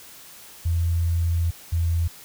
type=tone pair in turn; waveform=sine; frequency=84.4 / 83.77 Hz; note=E2 / E2; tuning=+41 / +28 cents; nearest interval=unison; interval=13 cents; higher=first; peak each=-19 dBFS; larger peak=neither; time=0.65-1.51 / 1.72-2.08 s; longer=first; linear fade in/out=10 ms; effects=white hiss -45 dBFS RMS until 2.24 s